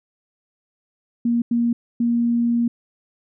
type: tone bursts at uneven times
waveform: sine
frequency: 236 Hz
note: A#3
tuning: 22 cents sharp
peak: -16 dBFS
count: 3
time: 1.25-1.42 / 1.51-1.73 / 2-2.68 s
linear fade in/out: 5 ms
effects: none